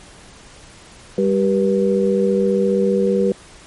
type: tone cluster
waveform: sine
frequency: 197.6 / 388 / 482.9 Hz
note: G3 / G4 / B4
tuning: +14 / -18 / -39 cents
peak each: -18 dBFS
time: 1.18-3.32 s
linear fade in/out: 2 ms
effects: pink hiss -43 dBFS RMS until 3.66 s + MP3 48 kbps